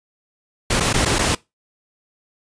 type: noise with dropouts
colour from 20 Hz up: pink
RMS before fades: -18 dBFS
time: 0.7-1.35 s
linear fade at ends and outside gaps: 5 ms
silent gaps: 0.8-0.805 / 0.93-0.939 / 1.051-1.057 / 1.186-1.19 s
effects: noise-tail reverb RT60 0.2 s tail -21 dB re dry + resampled to 22050 Hz